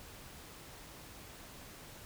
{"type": "silence", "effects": ["pink hiss -52 dBFS RMS until 2.05 s"]}